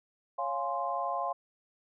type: chord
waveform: sine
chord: Db major seventh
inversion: none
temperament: equal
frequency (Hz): 554.4 / 698.5 / 830.6 / 1046.5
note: Db5 / F5 / Ab5 / C6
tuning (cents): 0 / 0 / 0 / 0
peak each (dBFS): -38 / -34 / -37 / -34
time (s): 0.38-1.33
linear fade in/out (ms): 10
effects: none